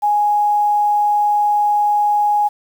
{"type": "tone with quantisation", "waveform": "sine", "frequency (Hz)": 830.6, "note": "G#5", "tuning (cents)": 0, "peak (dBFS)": -12, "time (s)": [0.02, 2.49], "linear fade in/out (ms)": 20, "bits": 7, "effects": []}